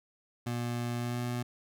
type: tone with pitch glide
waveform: 25% pulse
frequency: 120 to 121.68 Hz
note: B2 to B2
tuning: -49 to -25 cents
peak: -28 dBFS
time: 0.46-1.43 s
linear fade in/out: 10 ms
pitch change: +24 cents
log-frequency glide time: 0.99-1.2 s
effects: none